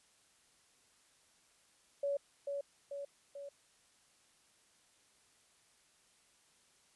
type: tone with echo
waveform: sine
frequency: 564 Hz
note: C#5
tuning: 30 cents sharp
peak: -32 dBFS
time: 2.03-2.17 s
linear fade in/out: 5 ms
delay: 440 ms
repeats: 3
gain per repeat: -4 dB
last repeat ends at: 3.49 s
effects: white hiss -69 dBFS RMS until 6.95 s + resampled to 24000 Hz